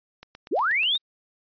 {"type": "click train", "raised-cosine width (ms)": 0.2, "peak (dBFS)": -24, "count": 7, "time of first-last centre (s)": [0.23, 0.954], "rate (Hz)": 8.29}
{"type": "linear sweep", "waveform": "sine", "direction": "up", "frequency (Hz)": [222.4, 3822], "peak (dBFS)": -20, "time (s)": [0.51, 0.98], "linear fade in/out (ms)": 20}
{"type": "noise with exponential decay", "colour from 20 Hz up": "violet", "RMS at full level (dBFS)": -38, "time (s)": [0.56, 1.02], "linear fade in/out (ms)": 2, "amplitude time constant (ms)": 100}
{"effects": ["resampled to 11025 Hz"]}